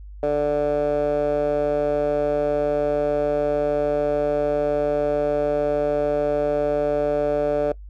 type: tone with band-pass filter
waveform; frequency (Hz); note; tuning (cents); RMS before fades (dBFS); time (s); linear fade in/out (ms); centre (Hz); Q
15% pulse; 146.83; D3; 0; -21; 0.23-7.72; 2; 560; 3.6
effects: noise-tail reverb RT60 0.1 s tail -21 dB re dry + added 50 Hz sine -36 dBFS peak until 7.89 s